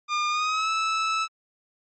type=tone with pitch glide; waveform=sawtooth; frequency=1208 to 1309.7 Hz; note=D6 to E6; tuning=+48 to -12 cents; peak=-19 dBFS; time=0.08-1.28 s; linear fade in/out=50 ms; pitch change=+140 cents; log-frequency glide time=0.29-0.7 s; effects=low-pass 6000 Hz 12 dB/octave + MP3 32 kbps